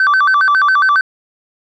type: tone with vibrato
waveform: sine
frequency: 1335 Hz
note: E6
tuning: 22 cents sharp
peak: -6 dBFS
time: 0-1.01 s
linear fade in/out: 2 ms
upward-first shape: square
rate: 7.3 Hz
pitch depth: 240 cents each way
effects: tanh soft clip ceiling -7 dBFS

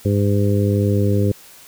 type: harmonic tone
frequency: 101.4 Hz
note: G#2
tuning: 41 cents flat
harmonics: 1 / 2 / 3 / 4 / 5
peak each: -16 / -21 / -24 / -23 / -25 dBFS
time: 0.05-1.32 s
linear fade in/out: 5 ms
effects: white hiss -44 dBFS RMS until 1.67 s

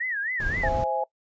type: tone with vibrato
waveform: sine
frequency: 1810 Hz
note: A6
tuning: 48 cents sharp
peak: -26 dBFS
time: 0-0.69 s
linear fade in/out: 10 ms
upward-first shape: sine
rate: 3.8 Hz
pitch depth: 210 cents each way
type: noise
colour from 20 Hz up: brown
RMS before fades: -30 dBFS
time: 0.4-0.84 s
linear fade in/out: 2 ms
type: chord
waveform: sine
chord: C augmented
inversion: none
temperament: equal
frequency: 523.3 / 659.3 / 830.6 Hz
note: C5 / E5 / G#5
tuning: 0 / 0 / 0 cents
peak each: -29 / -29 / -26 dBFS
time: 0.63-1.04 s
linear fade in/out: 5 ms
effects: noise-tail reverb RT60 0.1 s tail -21 dB re dry + resampled to 16000 Hz

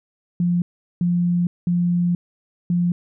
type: tone bursts at uneven times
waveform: sine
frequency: 174.9 Hz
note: F3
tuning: 3 cents sharp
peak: -16 dBFS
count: 4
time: 0.4-0.62 / 1.01-1.47 / 1.67-2.15 / 2.7-2.92 s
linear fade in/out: 2 ms
effects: none

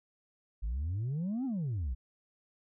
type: exponential two-way sweep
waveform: sine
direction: up then down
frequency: 49 to 276.6 to 55.7 Hz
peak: -29 dBFS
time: 0.62-1.95 s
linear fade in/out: 20 ms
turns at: 1.45 s
effects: tanh soft clip ceiling -30 dBFS

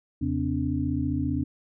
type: tone cluster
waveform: sine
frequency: 82.2 / 134.8 / 255.2 / 290.4 Hz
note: E2 / C#3 / C4 / D4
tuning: -4 / -48 / -43 / -19 cents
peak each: -30 / -31 / -29 / -29 dBFS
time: 0.21-1.44 s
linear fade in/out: 10 ms
effects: none

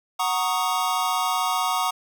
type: chord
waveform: square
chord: D# minor seventh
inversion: first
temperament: equal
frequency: 740 / 932.3 / 1108.7 / 1244.5 Hz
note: F#5 / A#5 / C#6 / D#6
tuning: 0 / 0 / 0 / 0 cents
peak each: -28 dBFS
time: 0.19-1.91 s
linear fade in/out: 10 ms
effects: none

